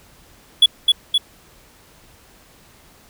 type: tone with echo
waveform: triangle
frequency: 3387 Hz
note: G#7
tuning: 33 cents sharp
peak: -5 dBFS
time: 0.62-0.66 s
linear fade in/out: 5 ms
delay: 260 ms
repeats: 2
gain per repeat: -3 dB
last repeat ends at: 1.18 s
effects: pink hiss -50 dBFS RMS until 3.09 s